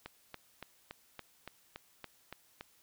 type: click train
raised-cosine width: 0.3 ms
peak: -27 dBFS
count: 10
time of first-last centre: 0.06-2.61 s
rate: 3.53 Hz
effects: white hiss -67 dBFS RMS until 2.82 s